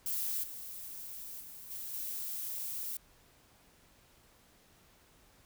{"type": "noise with level steps", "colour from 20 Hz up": "violet", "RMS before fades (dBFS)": [-35, -45, -49, -42, -39], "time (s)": [0.06, 2.97], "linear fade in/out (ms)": 2, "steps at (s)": [0.43, 1.4, 1.7, 1.93], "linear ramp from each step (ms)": 10, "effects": ["pink hiss -64 dBFS RMS until 5.45 s"]}